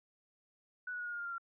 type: tone with pitch steps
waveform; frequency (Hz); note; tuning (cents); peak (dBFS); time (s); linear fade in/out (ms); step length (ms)
sine; 1480 / 1464.7 / 1449.5 / 1434.5 / 1419.7 / 1405 / 1390.5 / 1376.1; F#6 / F#6 / F#6 / F6 / F6 / F6 / F6 / F6; 0 / -18 / -36 / +46 / +28 / +10 / -8 / -26; -38; 0.87-1.382; 5; 64
effects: none